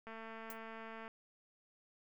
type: click train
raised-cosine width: 0.5 ms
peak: -35 dBFS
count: 227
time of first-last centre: 0.07-1.079 s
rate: 224 Hz
type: noise with exponential decay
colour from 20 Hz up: violet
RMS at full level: -43 dBFS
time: 0.5-0.58 s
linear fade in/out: 1 ms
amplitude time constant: 16 ms
effects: none